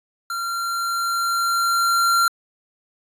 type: tone with level ramp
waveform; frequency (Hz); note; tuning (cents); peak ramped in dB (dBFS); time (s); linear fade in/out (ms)
square; 1376; F6; -26; -25 to -15; 0.3-2.28; 2
effects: resampled to 32000 Hz